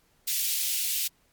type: high-pass noise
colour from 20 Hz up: white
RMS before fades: -28 dBFS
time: 0.27-1.08 s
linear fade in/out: 10 ms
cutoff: 2500 Hz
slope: 24 dB/octave
effects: pink hiss -66 dBFS RMS until 1.32 s + MP3 96 kbps